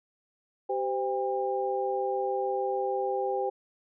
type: tone cluster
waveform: sine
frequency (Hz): 388.6 / 515 / 802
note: G4 / C5 / G5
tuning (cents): -15 / -28 / +39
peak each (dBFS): -31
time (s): 0.69-3.5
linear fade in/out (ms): 10
effects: none